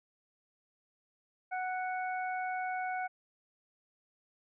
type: harmonic tone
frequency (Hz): 740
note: F#5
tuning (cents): 0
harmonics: 1 / 2 / 3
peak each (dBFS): -34 / -40 / -44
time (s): 1.51-3.08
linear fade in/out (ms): 20
effects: none